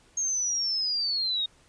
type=linear sweep; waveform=sine; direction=down; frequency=6510 to 3696 Hz; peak=-25 dBFS; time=0.17-1.46 s; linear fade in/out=5 ms; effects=pink hiss -60 dBFS RMS until 1.68 s + resampled to 22050 Hz